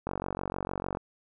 click train, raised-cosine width 1 ms, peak -18 dBFS, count 43, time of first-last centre 0.07-0.971 s, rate 46.6 Hz, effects none

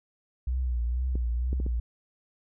sine tone with vibrato, 61.3 Hz, B1, 12 cents flat, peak -25 dBFS, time 0.47-1.8 s, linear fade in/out 5 ms, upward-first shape triangle, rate 2.1 Hz, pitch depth 95 cents each way
clicks, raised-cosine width 3 ms, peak -22 dBFS, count 4, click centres 1.155 / 1.53 / 1.601 / 1.664 s
effects none

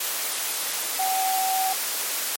sine tone in noise, 760 Hz, F#5, 46 cents sharp, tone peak -22 dBFS, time 0.99-1.73 s, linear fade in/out 5 ms, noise white, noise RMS -27 dBFS, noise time 0-2.36 s, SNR +2 dB, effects high-pass 400 Hz 12 dB/octave + MP3 64 kbps

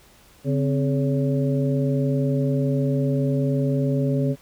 harmonic tone with a mistuned harmonic, 140.7 Hz, C#3, 26 cents sharp, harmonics 1 / 2 / 3 / 4, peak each -21 / -24 / -29 / -29 dBFS, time 0.44-4.36 s, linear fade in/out 50 ms, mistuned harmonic 2, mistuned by -130 cents, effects pink hiss -53 dBFS RMS until 4.41 s

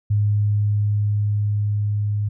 sine tone with level ramp, 103.83 Hz, G#2, in tune, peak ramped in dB -15 to -19 dBFS, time 0.1-2.29 s, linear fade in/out 10 ms, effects none

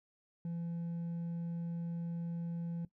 sine tone with hard clipping, 169.4 Hz, E3, 48 cents sharp, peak -37 dBFS, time 0.45-2.85 s, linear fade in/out 2 ms, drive 2 dB, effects noise-tail reverb RT60 0.1 s tail -17 dB re dry

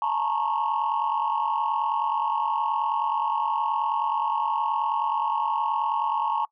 sine tone cluster, 858 / 908 / 947 / 1094 Hz, A5 / A#5 / A#5 / C#6, -44 / -46 / +27 / -23 cents, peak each -27 dBFS, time 0.02-6.45 s, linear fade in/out 2 ms, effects noise-tail reverb RT60 0.1 s tail -23 dB re dry + tanh soft clip ceiling -17 dBFS

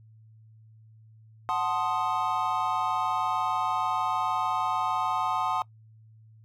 triangle chord, F# diminished seventh, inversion none, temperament equal, 740 / 880 / 1046.5 / 1244.5 Hz, F#5 / A5 / C6 / Eb6, 0 / 0 / 0 / 0 cents, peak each -29 dBFS, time 1.49-5.62 s, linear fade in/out 0 ms, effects noise-tail reverb RT60 0.1 s tail -22 dB re dry + added 110 Hz sine -51 dBFS peak until 6.44 s

